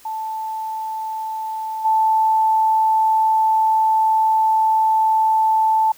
sine tone with level steps, 879 Hz, A5, 2 cents flat, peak -23 / -13 dBFS, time 0.05-5.92 s, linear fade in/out 5 ms, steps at 1.84 s, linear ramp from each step 20 ms, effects white hiss -48 dBFS RMS until 5.97 s

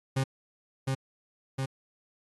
40% pulse tone with echo, 133.6 Hz, C3, 36 cents sharp, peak -24 dBFS, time 0.16-0.24 s, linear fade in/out 10 ms, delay 710 ms, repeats 2, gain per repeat -2 dB, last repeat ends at 1.66 s, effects AAC 32 kbps

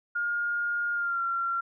sine tone with pitch glide, 1419 to 1370.7 Hz, F6 to F6, +27 to -33 cents, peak -26 dBFS, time 0.15-1.61 s, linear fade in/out 10 ms, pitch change -60 cents, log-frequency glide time 0.93-1.22 s, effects none

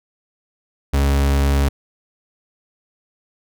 40% pulse tone, 69.6 Hz, C#2, 8 cents sharp, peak -13 dBFS, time 0.93-1.69 s, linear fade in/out 10 ms, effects none

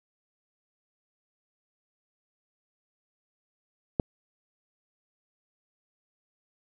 click, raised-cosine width 2 ms, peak -10 dBFS, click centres 3.998 s, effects none

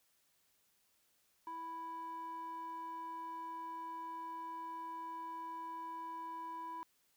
square tone with band-pass filter, 329.6 Hz, E4, in tune, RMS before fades -45 dBFS, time 1.47-6.83 s, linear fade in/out 0 ms, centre 910 Hz, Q 8.4, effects white hiss -75 dBFS RMS until 7.16 s

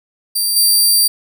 15% pulse tone with level steps, 4699 Hz, D8, in tune, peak -8 / -3 dBFS, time 0.35-1.08 s, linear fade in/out 10 ms, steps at 0.56 s, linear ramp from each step 5 ms, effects none

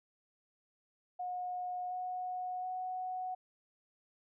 sine tone with pitch steps, 724 / 731.6 / 739.2 Hz, F#5 / F#5 / F#5, -38 / -20 / -2 cents, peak -36 dBFS, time 1.19-3.35 s, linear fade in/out 10 ms, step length 720 ms, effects none

